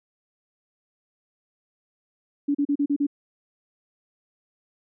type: tone bursts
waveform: sine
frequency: 286.2 Hz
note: D4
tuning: 45 cents flat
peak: -19 dBFS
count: 6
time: 2.48-3.068 s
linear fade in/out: 10 ms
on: 68 ms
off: 36 ms
effects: none